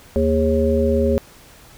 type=harmonic tone with a mistuned harmonic; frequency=77.78 Hz; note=D#2; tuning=in tune; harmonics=1 / 3 / 5 / 7; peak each=-20 / -20 / -20 / -20 dBFS; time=0.16-1.18 s; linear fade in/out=0 ms; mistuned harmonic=5; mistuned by=+79 cents; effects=pink hiss -46 dBFS RMS until 1.77 s